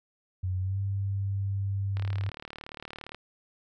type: tone with pitch glide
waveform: sine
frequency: 92.5 to 98.57 Hz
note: F#2 to G2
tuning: 0 to +10 cents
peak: -27 dBFS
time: 0.43-2.3 s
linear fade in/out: 10 ms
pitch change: +110 cents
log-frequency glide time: 0.59-0.79 s
type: click train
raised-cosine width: 0.3 ms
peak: -24 dBFS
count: 45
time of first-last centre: 1.97-3.146 s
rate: 37.4 Hz
effects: none